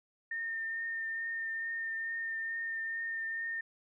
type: tone with vibrato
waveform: sine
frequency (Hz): 1818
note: A#6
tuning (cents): -44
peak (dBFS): -34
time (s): 0.31-3.61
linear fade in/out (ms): 5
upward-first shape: triangle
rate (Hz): 2.3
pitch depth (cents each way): 15
effects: none